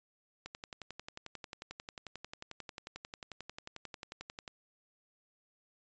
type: click train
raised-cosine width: 0.2 ms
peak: -26 dBFS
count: 46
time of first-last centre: 0.46-4.478 s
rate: 11.2 Hz
effects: resampled to 16000 Hz